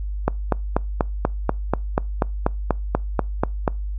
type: click train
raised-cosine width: 1 ms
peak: -3 dBFS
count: 15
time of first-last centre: 0.28-3.678 s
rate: 4.12 Hz
effects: noise-tail reverb RT60 0.3 s tail -26 dB re dry + added 50 Hz sine -24 dBFS peak until 3.98 s